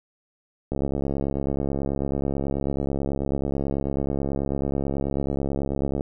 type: click train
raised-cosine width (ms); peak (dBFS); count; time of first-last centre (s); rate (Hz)
2; -13; 367; 0.72-6.009; 69.2
effects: none